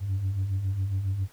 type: beating tone pair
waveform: sine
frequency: 90.8 / 98.1 Hz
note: F#2 / G2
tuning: -32 / +2 cents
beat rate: 7.3 Hz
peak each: -32 / -24 dBFS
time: 0-1.28 s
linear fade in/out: 50 ms
effects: tanh soft clip ceiling -22 dBFS + pink hiss -57 dBFS RMS until 1.32 s